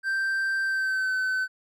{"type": "tone with pitch glide", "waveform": "triangle", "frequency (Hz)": [1568, 1520.7], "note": ["G6", "F#6"], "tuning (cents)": [0, 47], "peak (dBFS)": -22, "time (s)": [0.03, 1.48], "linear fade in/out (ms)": 50, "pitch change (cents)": -53, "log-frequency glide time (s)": [0.63, 1.13], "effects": []}